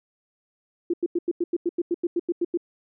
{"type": "tone bursts", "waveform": "sine", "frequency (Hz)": 345.7, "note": "F4", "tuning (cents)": -18, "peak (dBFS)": -20, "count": 14, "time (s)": [0.9, 2.574], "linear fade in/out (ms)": 5, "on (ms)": 36, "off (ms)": 90, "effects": []}